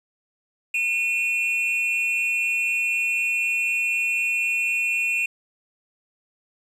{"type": "tone pair together", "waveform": "triangle", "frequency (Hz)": [2458, 2698], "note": ["D#7", "E7"], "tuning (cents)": [-22, 40], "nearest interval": "major second", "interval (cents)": 162, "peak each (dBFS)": -22, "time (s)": [0.74, 5.26], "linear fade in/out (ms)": 5, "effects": ["resampled to 32000 Hz", "9-bit"]}